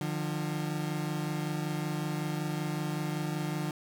30% pulse tone pair together, 150.69 / 176 Hz, D3 / F3, +45 / +14 cents, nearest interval minor third, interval 269 cents, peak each -30 / -33 dBFS, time 0.01-3.71 s, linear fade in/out 2 ms, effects none

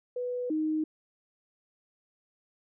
sine tone pair in turn, 493.9 / 311.1 Hz, B4 / D#4, 0 / 0 cents, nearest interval minor sixth, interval 800 cents, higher first, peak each -30 / -26 dBFS, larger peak second, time 0.16-0.5 / 0.5-0.84 s, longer neither, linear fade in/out 5 ms, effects none

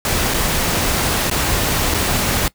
pink noise with dropouts, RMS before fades -18 dBFS, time 0.05-2.48 s, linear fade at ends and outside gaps 1 ms, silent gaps 0.338-0.343 / 1.299-1.312 / 1.94-1.944 s, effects noise-tail reverb RT60 0.1 s tail -20 dB re dry

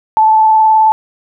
sine tone with vibrato, 874 Hz, A5, 12 cents flat, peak -5 dBFS, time 0.17-0.92 s, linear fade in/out 0 ms, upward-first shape triangle, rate 19 Hz, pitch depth 20 cents each way, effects none

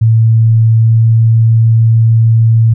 sine tone with pitch glide, 112.7 to 113.35 Hz, A2 to A#2, +42 to -48 cents, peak -4 dBFS, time 0.01-2.74 s, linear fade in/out 10 ms, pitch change +10 cents, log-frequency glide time 0.78-1.01 s, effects none

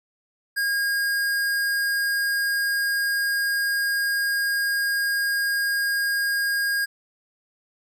square tone, 1626 Hz, G#6, 37 cents flat, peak -22 dBFS, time 0.56-6.86 s, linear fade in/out 20 ms, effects none

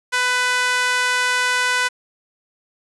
sawtooth tone with high-pass filter, 498.6 Hz, B4, 16 cents sharp, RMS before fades -19 dBFS, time 0.12-1.89 s, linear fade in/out 20 ms, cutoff 1400 Hz, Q 1.9, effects resampled to 24000 Hz + 7-bit

